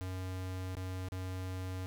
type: tone with dropouts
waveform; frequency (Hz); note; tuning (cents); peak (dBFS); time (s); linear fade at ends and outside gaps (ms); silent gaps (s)
square; 92.8; F#2; +6; -38; 0.01-1.86; 0; 0.752-0.769 / 1.086-1.121
effects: none